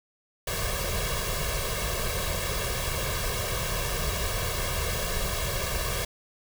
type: noise with comb filter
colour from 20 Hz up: pink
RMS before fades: -29 dBFS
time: 0.47-6.05 s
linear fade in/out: 5 ms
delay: 1.8 ms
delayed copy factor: +1
effects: none